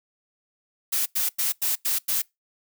blue noise bursts, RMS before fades -24 dBFS, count 6, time 0.92-2.22 s, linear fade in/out 10 ms, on 140 ms, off 92 ms, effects noise-tail reverb RT60 0.2 s tail -25 dB re dry

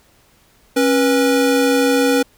square tone pair together, 273.3 / 486.7 Hz, C#4 / B4, -24 / -25 cents, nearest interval minor seventh, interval 999 cents, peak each -16 dBFS, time 0.76-2.23 s, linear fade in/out 10 ms, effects pink hiss -54 dBFS RMS until 2.37 s

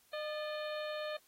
harmonic tone with a mistuned harmonic, 608 Hz, D#5, 40 cents flat, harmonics 1 / 2 / 3 / 4 / 5 / 6 / 7, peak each -38 / -47 / -47 / -51 / -52 / -51 / -53 dBFS, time 0.13-1.17 s, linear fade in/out 5 ms, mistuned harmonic 3, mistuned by -71 cents, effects white hiss -68 dBFS RMS until 1.27 s + AAC 48 kbps

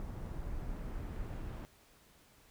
brown noise with low-pass filter sweep, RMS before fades -41 dBFS, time 0-1.65 s, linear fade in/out 0 ms, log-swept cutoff 1400 to 2800 Hz, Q 0.75, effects pink hiss -64 dBFS RMS until 2.5 s

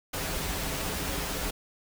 pink noise with comb filter, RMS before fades -32 dBFS, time 0.13-1.51 s, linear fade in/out 10 ms, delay 8.5 ms, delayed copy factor -0.55, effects none

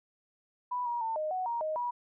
sine tone with pitch steps, 987 / 953 / 899 / 617 / 742 / 939 / 623 / 969 Hz, B5 / A#5 / A5 / D#5 / F#5 / A#5 / D#5 / B5, -1 / +38 / +37 / -15 / +5 / +12 / +2 / -33 cents, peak -30 dBFS, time 0.71-1.91 s, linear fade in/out 10 ms, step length 150 ms, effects none

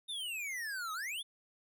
square exponential two-way sweep, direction down then up, 3704 to 1242 to 3619 Hz, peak -38 dBFS, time 0.08-1.23 s, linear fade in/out 20 ms, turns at 0.93 s, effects none

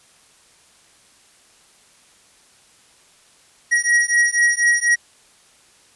square beating tone pair, 1900 / 1904.1 Hz, A#6 / A#6, +33 / +36 cents, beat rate 4.1 Hz, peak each -18 dBFS, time 3.71-4.96 s, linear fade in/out 20 ms, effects white hiss -53 dBFS RMS until 5.95 s + resampled to 24000 Hz

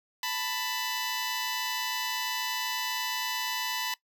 10% pulse tone pair together, 884 / 992.3 Hz, A5 / B5, +8 / +8 cents, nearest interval major second, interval 200 cents, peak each -27 / -23 dBFS, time 0.23-3.94 s, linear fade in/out 2 ms, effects noise-tail reverb RT60 0.1 s tail -19 dB re dry

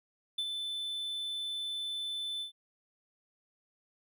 triangle tone with ADSR envelope, 3520 Hz, A7, in tune, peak -28 dBFS, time 0.38-2.52 s, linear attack 7 ms, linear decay 55 ms, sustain -5 dB, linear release 110 ms, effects none

